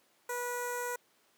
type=tone with notch filter; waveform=10% pulse; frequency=487.5 Hz; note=B4; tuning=23 cents flat; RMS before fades=-36 dBFS; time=0.29-0.96 s; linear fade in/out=5 ms; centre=3100 Hz; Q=0.54; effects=pink hiss -68 dBFS RMS until 1.37 s + high-pass 300 Hz 12 dB/octave